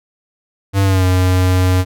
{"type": "tone with pitch glide", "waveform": "square", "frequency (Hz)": [98, 91.97], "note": ["G2", "F#2"], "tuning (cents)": [0, -10], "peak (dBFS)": -11, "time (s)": [0.73, 1.85], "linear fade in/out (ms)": 50, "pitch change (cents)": -110, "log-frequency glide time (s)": [0.83, 1.05], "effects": []}